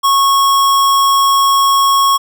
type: tone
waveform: square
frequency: 1100 Hz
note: C#6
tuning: 14 cents flat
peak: -9 dBFS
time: 0.03-2.18 s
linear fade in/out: 20 ms
effects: none